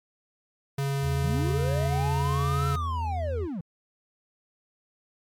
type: tone with pitch glide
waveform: square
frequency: 138.59 to 140.28 Hz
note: C#3 to C#3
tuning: 0 to +21 cents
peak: -26 dBFS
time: 0.78-2.76 s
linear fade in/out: 5 ms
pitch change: +21 cents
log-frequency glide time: 0.99-2.17 s
type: tone with vibrato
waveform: triangle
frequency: 82.41 Hz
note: E2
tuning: in tune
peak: -26 dBFS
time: 1.01-3.48 s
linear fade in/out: 50 ms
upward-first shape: sine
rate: 13 Hz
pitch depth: 44 cents each way
type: linear two-way sweep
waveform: triangle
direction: up then down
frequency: 148.3 to 1351 to 148.3 Hz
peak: -28 dBFS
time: 1.23-3.61 s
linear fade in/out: 5 ms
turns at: 2.68 s
effects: MP3 96 kbps

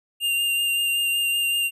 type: tone with vibrato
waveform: square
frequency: 2794 Hz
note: F7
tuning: in tune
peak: -21 dBFS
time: 0.2-1.71 s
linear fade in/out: 50 ms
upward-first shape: sine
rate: 5.3 Hz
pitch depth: 15 cents each way
effects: none

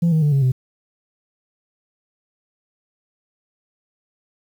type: tone with pitch steps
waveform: sine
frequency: 169.6 / 158.24 / 147.65 / 137.76 / 128.53 Hz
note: E3 / D#3 / D3 / C#3 / C3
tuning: +50 / +30 / +10 / -10 / -30 cents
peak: -11 dBFS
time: 0.02-0.52 s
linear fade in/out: 10 ms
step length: 100 ms
effects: tanh soft clip ceiling -12 dBFS + 8-bit

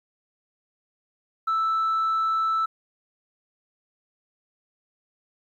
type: tone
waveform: sine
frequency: 1318.5 Hz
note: E6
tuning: in tune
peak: -19 dBFS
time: 1.47-2.66 s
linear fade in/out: 10 ms
effects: tanh soft clip ceiling -19 dBFS + 10-bit

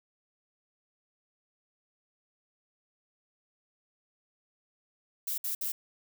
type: noise bursts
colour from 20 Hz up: violet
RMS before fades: -33 dBFS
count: 3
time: 5.27-5.72 s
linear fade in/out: 5 ms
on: 110 ms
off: 60 ms
effects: none

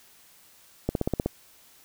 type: click train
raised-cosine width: 2 ms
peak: -11 dBFS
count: 7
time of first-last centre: 0.89-1.26 s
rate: 16.2 Hz
effects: white hiss -56 dBFS RMS until 1.84 s

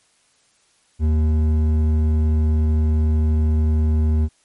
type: tone with hard clipping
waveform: sine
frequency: 77.78 Hz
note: D#2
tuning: in tune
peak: -16 dBFS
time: 0.99-4.29 s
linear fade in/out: 50 ms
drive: 8 dB
effects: white hiss -60 dBFS RMS until 4.44 s + MP3 48 kbps

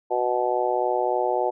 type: harmonic tone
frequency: 123.47 Hz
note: B2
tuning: in tune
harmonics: 3 / 4 / 5 / 6 / 7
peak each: -27 / -27 / -27 / -27 / -27 dBFS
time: 0.1-1.51 s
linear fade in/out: 20 ms
effects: none

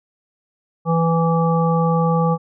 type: harmonic tone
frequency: 165.6 Hz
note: E3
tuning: 8 cents sharp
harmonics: 1 / 3 / 5 / 7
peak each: -16 / -21 / -23 / -24 dBFS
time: 0.85-2.38 s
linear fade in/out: 50 ms
effects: none

